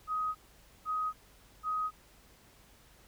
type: tone bursts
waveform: sine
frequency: 1257 Hz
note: D#6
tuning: 17 cents sharp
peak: -30 dBFS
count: 3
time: 0.07-1.91 s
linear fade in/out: 50 ms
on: 280 ms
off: 500 ms
effects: added 50 Hz sine -64 dBFS peak until 3.07 s + pink hiss -61 dBFS RMS until 3.07 s